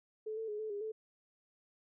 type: tone with pitch steps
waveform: sine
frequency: 433.6 / 445.7 / 419.9 / 434.7 / 407.5 / 437.2 Hz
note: A4 / A4 / G#4 / A4 / G#4 / A4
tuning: -25 / +22 / +19 / -21 / -33 / -11 cents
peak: -37 dBFS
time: 0.26-0.92 s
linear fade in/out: 10 ms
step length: 110 ms
effects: none